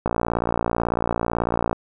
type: click train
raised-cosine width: 1 ms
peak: -7 dBFS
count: 98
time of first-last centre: 0.06-1.73 s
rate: 58.1 Hz
effects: none